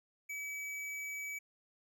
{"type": "tone", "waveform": "square", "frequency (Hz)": 2286, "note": "D7", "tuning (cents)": -47, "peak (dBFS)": -40, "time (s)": [0.29, 1.39], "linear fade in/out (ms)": 10, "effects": []}